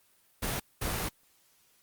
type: noise bursts at uneven times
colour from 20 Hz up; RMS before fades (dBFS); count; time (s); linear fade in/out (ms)
pink; -32; 2; 0.42-0.6 / 0.81-1.09; 10
effects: white hiss -66 dBFS RMS until 1.82 s + Opus 24 kbps